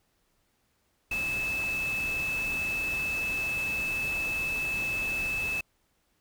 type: tone in noise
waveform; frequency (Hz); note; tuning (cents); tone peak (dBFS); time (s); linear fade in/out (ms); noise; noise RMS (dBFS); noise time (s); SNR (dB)
sine; 2613; E7; -16; -28; 1.11-5.61; 5; pink; -40; 1.11-5.61; +9
effects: pink hiss -72 dBFS RMS until 6.2 s